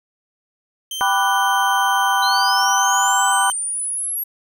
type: tone with pitch glide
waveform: sawtooth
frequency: 3123 to 3078 Hz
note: G7 to G7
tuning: -7 to -32 cents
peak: -22 dBFS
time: 0.91-3.52 s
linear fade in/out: 2 ms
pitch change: -25 cents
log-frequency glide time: 2.1-2.48 s
type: chord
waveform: sine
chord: G major seventh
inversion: none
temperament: equal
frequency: 784 / 987.8 / 1174.7 / 1480 Hz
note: G5 / B5 / D6 / F#6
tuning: 0 / 0 / 0 / 0 cents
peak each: -20 / -19 / -23 / -21 dBFS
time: 1.01-3.5 s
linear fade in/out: 0 ms
type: linear sweep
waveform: sine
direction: up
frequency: 3951 to 11550 Hz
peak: -21 dBFS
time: 2.22-4.24 s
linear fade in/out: 10 ms
effects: none